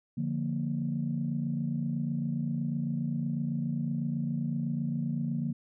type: chord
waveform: sine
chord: Bb major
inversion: first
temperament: equal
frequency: 146.83 / 174.61 / 233.1 Hz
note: D3 / F3 / Bb3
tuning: 0 / 0 / 0 cents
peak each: -32 / -34 / -32 dBFS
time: 0.17-5.53 s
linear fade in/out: 10 ms
effects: tanh soft clip ceiling -20 dBFS